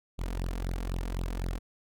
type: tone with flanger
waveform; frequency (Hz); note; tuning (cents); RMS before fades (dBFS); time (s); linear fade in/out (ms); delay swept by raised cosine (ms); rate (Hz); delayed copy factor
sawtooth; 44.01; F1; +14; -33; 0.18-1.59; 20; 0.2 to 4.4; 3.9; +0.85
effects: none